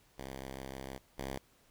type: tone pair in turn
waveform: 5% pulse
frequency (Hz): 66.5 / 67.04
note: C2 / C2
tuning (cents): +29 / +43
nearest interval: unison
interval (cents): 14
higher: second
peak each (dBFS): -31 / -27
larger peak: second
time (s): 0.18-0.98 / 1.18-1.38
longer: first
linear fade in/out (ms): 5
effects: pink hiss -67 dBFS RMS until 1.7 s